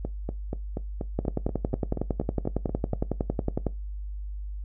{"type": "two click trains", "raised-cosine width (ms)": 2, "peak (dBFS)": [-17, -12], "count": [13, 28], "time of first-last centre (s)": [[0.05, 2.935], [1.19, 3.667]], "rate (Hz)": [4.16, 10.9], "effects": ["noise-tail reverb RT60 0.2 s tail -19 dB re dry", "added 50 Hz sine -32 dBFS peak until 4.64 s"]}